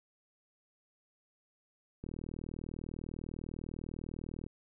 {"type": "click train", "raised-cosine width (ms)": 3, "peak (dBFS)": -29, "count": 98, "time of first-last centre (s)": [2.04, 4.465], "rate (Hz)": 40, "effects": []}